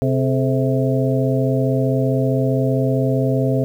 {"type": "harmonic tone with a mistuned harmonic", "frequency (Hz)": 130.81, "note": "C3", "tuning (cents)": 0, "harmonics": [1, 2, 3, 4, 5], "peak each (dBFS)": [-18, -21, -23, -24, -25], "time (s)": [0.02, 3.64], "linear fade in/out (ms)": 0, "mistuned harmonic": 3, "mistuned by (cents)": 150, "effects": ["8-bit"]}